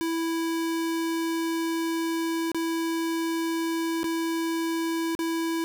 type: tone with dropouts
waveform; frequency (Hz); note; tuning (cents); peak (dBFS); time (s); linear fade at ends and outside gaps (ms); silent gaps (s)
square; 329.6; E4; 0; -26; 0.01-5.64; 0; 2.517-2.546 / 4.032-4.042 / 5.151-5.191
effects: none